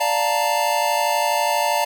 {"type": "chord", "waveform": "square", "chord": "Bb major seventh", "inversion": "first", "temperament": "equal", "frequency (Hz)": [587.3, 698.5, 880, 932.3], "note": ["D5", "F5", "A5", "Bb5"], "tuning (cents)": [0, 0, 0, 0], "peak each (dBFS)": [-25, -25, -23, -24], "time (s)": [0, 1.85], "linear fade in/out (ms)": 10, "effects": []}